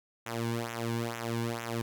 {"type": "tone with flanger", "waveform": "sawtooth", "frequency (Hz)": 116.4, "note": "A#2", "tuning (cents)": -2, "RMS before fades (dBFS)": -34, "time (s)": [0.26, 1.82], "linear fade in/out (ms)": 5, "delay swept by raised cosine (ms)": [0.21, 1.61], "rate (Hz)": 2.2, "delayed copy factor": -0.85, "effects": []}